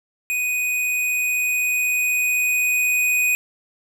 square tone with level ramp, 2489 Hz, D#7, in tune, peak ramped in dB -21 to -17 dBFS, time 0.3-3.35 s, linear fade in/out 0 ms, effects none

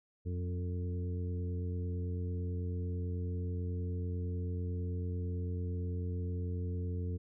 harmonic tone with a mistuned harmonic, 89.1 Hz, F2, 35 cents sharp, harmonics 1 / 2 / 3 / 4 / 5, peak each -34 / -44 / -47 / -51 / -47 dBFS, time 0.25-7.18 s, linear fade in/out 20 ms, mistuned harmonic 2, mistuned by +20 cents, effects none

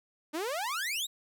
sawtooth exponential sweep, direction up, 290 to 3951 Hz, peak -28 dBFS, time 0.33-1.07 s, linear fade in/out 20 ms, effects none

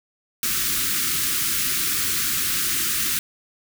white band-stop noise, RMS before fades -23 dBFS, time 0.43-3.19 s, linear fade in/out 2 ms, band 380 to 1200 Hz, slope 48 dB/octave, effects none

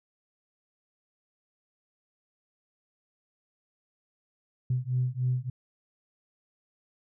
sine beating tone pair, 124.7 / 128.1 Hz, B2 / C3, +17 / -36 cents, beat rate 3.4 Hz, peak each -28 / -28 dBFS, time 4.7-5.5 s, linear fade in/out 5 ms, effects tanh soft clip ceiling -18 dBFS

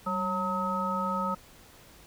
harmonic tone with a mistuned harmonic, 182.3 Hz, F#3, 25 cents flat, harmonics 1 / 3 / 5 / 7, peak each -33 / -36 / -34 / -30 dBFS, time 0.06-1.35 s, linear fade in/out 10 ms, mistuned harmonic 1, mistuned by +98 cents, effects pink hiss -54 dBFS RMS until 2.06 s

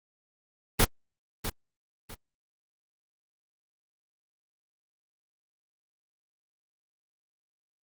pink noise with echo, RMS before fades -20 dBFS, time 0.79-0.85 s, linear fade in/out 10 ms, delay 650 ms, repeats 2, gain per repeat -11 dB, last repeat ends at 2.15 s, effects Opus 24 kbps

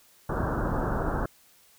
pink low-pass noise, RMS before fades -28 dBFS, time 0.29-1.26 s, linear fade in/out 5 ms, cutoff 1600 Hz, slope 96 dB/octave, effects white hiss -59 dBFS RMS until 1.78 s

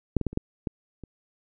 clicks, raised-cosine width 3 ms, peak -8 / -15 / -13 / -25 / -11 / -15 / -27 dBFS, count 7, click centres 0.167 / 0.213 / 0.267 / 0.33 / 0.374 / 0.672 / 1.037 s, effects none

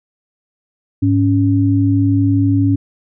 sine tone pair together, 103.83 / 279.1 Hz, G#2 / C#4, 0 / +12 cents, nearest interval octave + perfect fourth, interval 1712 cents, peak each -13 dBFS, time 1.02-2.76 s, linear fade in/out 10 ms, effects none

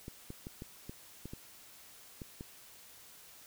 clicks, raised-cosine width 3 ms, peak -30 dBFS, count 9, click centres 0.081 / 0.304 / 0.469 / 0.621 / 0.895 / 1.256 / 1.335 / 2.218 / 2.409 s, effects white hiss -56 dBFS RMS until 3.46 s

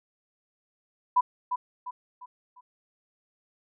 sine tone with echo, 991 Hz, B5, 6 cents sharp, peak -17 dBFS, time 1.16-1.21 s, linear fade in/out 10 ms, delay 350 ms, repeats 4, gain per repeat -8 dB, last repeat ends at 2.61 s, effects none

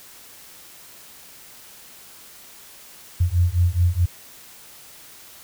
sine beating tone pair, 85.5 / 90.2 Hz, F2 / F#2, -36 / -44 cents, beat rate 4.7 Hz, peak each -19 dBFS, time 3.2-4.06 s, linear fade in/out 10 ms, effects white hiss -45 dBFS RMS until 5.43 s

